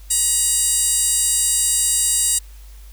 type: tone with high-pass filter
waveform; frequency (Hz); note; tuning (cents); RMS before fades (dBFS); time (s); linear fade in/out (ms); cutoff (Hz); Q
15% pulse; 955; A#5; +42; -18; 0.1-2.39; 10; 7100; 5.2
effects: added 50 Hz sine -37 dBFS peak until 2.92 s + white hiss -51 dBFS RMS until 2.92 s